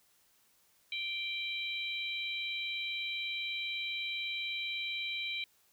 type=harmonic tone; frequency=784 Hz; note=G5; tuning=in tune; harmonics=3 / 4 / 5; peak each=-37 / -41 / -40 dBFS; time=0.92-5.44 s; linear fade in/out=2 ms; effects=white hiss -69 dBFS RMS until 5.72 s